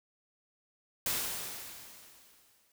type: noise with exponential decay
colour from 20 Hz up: white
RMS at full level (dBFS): -31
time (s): 1.06-2.72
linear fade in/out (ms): 2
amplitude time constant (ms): 360
effects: none